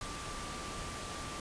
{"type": "tone in noise", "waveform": "sine", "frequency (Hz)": 1174.7, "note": "D6", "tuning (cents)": 0, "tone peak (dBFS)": -46, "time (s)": [0.01, 1.4], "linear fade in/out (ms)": 2, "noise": "pink", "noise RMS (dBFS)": -42, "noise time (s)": [0.01, 1.4], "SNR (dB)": -7, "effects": ["resampled to 22050 Hz"]}